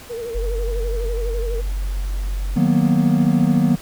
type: tone with vibrato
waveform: sine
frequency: 466.2 Hz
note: A#4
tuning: in tune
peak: -25 dBFS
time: 0.09-1.62 s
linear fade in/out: 20 ms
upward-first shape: sine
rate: 12 Hz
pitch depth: 64 cents each way
type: tone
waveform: sine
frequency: 46.69 Hz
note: F#1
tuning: 16 cents sharp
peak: -20 dBFS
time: 0.34-2.57 s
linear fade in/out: 20 ms
type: chord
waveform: triangle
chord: B major seventh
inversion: first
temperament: equal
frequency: 155.56 / 185 / 233.1 / 246.9 Hz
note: D#3 / F#3 / A#3 / B3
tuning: 0 / 0 / 0 / 0 cents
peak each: -17 dBFS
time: 2.56-3.76 s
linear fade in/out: 10 ms
effects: pink hiss -40 dBFS RMS until 3.81 s